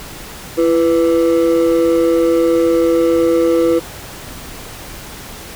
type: ring-modulated tone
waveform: triangle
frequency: 415.3 Hz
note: G#4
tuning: in tune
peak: -5 dBFS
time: 0.57-3.8 s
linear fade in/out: 20 ms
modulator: 79.2 Hz
effects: pink hiss -32 dBFS RMS until 5.55 s